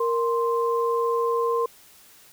sine tone pair together, 466.2 / 1046.5 Hz, A#4 / C6, 0 / 0 cents, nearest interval octave + major second, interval 1400 cents, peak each -22 / -25 dBFS, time 0-1.66 s, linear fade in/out 5 ms, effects white hiss -52 dBFS RMS until 2.32 s

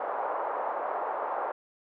pink band-pass noise, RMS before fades -32 dBFS, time 0-1.52 s, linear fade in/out 5 ms, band 570 to 1100 Hz, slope 24 dB/octave, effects none

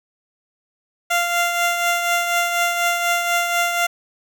15% pulse tone with tremolo, 694 Hz, F5, 11 cents flat, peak -9 dBFS, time 1.1-3.87 s, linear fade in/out 10 ms, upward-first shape triangle, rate 4.1 Hz, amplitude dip 50%, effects none

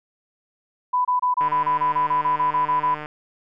sine tone bursts, 996 Hz, B5, 14 cents sharp, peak -17 dBFS, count 14, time 0.93-2.948 s, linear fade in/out 10 ms, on 120 ms, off 26 ms
click train, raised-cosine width 0.5 ms, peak -18 dBFS, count 250, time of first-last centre 1.41-3.059 s, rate 151 Hz
effects none

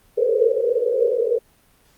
pink band-pass noise, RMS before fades -19 dBFS, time 0.17-1.39 s, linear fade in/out 10 ms, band 440 to 510 Hz, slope 96 dB/octave, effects pink hiss -57 dBFS RMS until 1.97 s + Opus 32 kbps

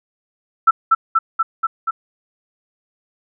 sine tone with echo, 1330 Hz, E6, 15 cents sharp, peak -6 dBFS, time 0.67-0.71 s, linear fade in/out 10 ms, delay 240 ms, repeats 5, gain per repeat -2 dB, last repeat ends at 1.91 s, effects none

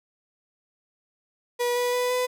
35% pulse tone with pitch steps, 485 / 490.1 / 495.2 / 500.4 Hz, B4 / B4 / B4 / B4, -31 / -13 / +5 / +23 cents, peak -21 dBFS, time 1.59-2.27 s, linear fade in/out 20 ms, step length 170 ms, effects none

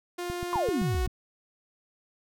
sawtooth tone with pitch glide, 352.6 to 367.8 Hz, F4 to F#4, +17 to -10 cents, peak -28 dBFS, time 0.18-1.07 s, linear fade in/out 10 ms, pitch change +73 cents, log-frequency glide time 0.59-0.92 s
click train, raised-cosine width 5 ms, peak -24 dBFS, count 7, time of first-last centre 0.3-1.075 s, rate 7.74 Hz
sine exponential sweep, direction down, 1080 to 47.74 Hz, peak -25 dBFS, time 0.53-1.06 s, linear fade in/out 0 ms
effects none

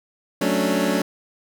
25% pulse chord, D major seventh, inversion first, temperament equal, 185 / 220 / 277.2 / 293.7 Hz, F#3 / A3 / C#4 / D4, 0 / 0 / 0 / 0 cents, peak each -21 dBFS, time 0.41-1.02 s, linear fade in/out 5 ms, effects none

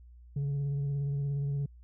sine tone with vibrato, 141.1 Hz, C#3, 31 cents sharp, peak -26 dBFS, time 0.36-1.66 s, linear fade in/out 5 ms, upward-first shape triangle, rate 17 Hz, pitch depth 30 cents each way, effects tanh soft clip ceiling -28 dBFS + added 60 Hz sine -50 dBFS peak until 1.83 s

